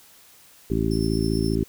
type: harmonic tone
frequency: 55 Hz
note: A1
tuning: in tune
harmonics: 1 / 2 / 3 / 4 / 5 / 6 / 7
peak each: -28 / -28 / -28 / -28 / -28 / -28 / -28 dBFS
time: 0.7-1.64 s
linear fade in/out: 5 ms
type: tone with tremolo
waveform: sawtooth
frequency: 5340 Hz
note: E8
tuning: 22 cents sharp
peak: -31 dBFS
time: 0.91-1.55 s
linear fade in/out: 2 ms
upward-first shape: triangle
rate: 9.5 Hz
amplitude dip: 60%
effects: white hiss -52 dBFS RMS until 1.68 s